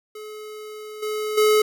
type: tone with level steps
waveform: square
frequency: 427.2 Hz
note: G#4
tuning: 49 cents sharp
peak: -35 / -25 / -15 dBFS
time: 0.15-1.62 s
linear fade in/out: 5 ms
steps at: 1.02 / 1.37 s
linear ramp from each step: 10 ms
effects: none